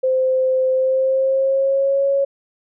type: tone with pitch glide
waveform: sine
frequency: 519 to 553 Hz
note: C5 to C#5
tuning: -14 to -4 cents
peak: -14 dBFS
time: 0.03-2.25 s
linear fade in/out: 10 ms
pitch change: +110 cents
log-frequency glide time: 0.72-2.05 s
effects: none